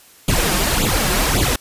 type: noise with flanger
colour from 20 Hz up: pink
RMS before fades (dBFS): -17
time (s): 0.28-1.56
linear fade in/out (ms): 5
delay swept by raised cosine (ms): 0.27 to 5.67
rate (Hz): 1.8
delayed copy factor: +0.95
effects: white hiss -47 dBFS RMS until 1.6 s + resampled to 32000 Hz